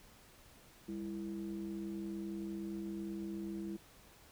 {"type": "ring-modulated tone", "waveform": "triangle", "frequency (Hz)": 65.41, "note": "C2", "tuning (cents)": 0, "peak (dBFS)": -34, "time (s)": [0.88, 3.77], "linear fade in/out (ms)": 10, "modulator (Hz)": 266, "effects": ["pink hiss -61 dBFS RMS until 4.31 s"]}